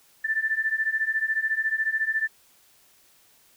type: beating tone pair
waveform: sine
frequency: 1760 / 1774 Hz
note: A6 / A6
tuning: 0 / +14 cents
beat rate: 14 Hz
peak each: -27 / -25 dBFS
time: 0.24-2.28 s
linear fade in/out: 10 ms
effects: white hiss -59 dBFS RMS until 3.56 s